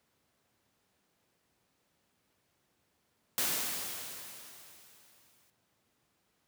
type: noise with exponential decay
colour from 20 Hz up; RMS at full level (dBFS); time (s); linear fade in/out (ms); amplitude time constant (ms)
white; -30; 3.38-5.5; 0; 460
effects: pink hiss -75 dBFS RMS until 6.47 s + high-pass 100 Hz 12 dB/octave